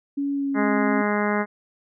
sine tone with pitch glide, 281.2 to 268.2 Hz, C#4 to C4, +25 to +43 cents, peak -22 dBFS, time 0.17-1.02 s, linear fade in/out 10 ms, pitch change -82 cents, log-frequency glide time 0.33-0.83 s
harmonic tone, 207.7 Hz, G#3, in tune, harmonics 1 / 2 / 3 / 4 / 5 / 6 / 7 / 8 / 9 / 10, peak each -24 / -27 / -29 / -30 / -31 / -32 / -32 / -33 / -34 / -34 dBFS, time 0.54-1.46 s, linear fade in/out 50 ms
effects none

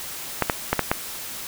clicks, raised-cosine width 0.5 ms, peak -3 dBFS, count 5, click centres 0.423 / 0.498 / 0.73 / 0.793 / 0.915 s, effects white hiss -34 dBFS RMS until 1.47 s

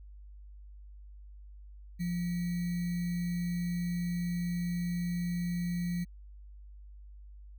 sine tone with sample-and-hold, 174.8 Hz, F3, 2 cents sharp, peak -30 dBFS, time 1.99-6.05 s, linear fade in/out 20 ms, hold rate 2100 Hz, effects added 50 Hz sine -47 dBFS peak until 7.58 s

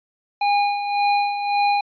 square tone with tremolo, 815 Hz, G#5, 33 cents flat, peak -16 dBFS, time 0.41-1.81 s, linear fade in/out 5 ms, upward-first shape sine, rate 1.8 Hz, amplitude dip 60%, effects resampled to 11025 Hz

